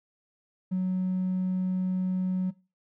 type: tone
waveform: triangle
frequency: 185 Hz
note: F#3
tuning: in tune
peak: -21 dBFS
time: 0.71-2.51 s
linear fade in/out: 20 ms
effects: noise-tail reverb RT60 0.3 s tail -22 dB re dry + tanh soft clip ceiling -22 dBFS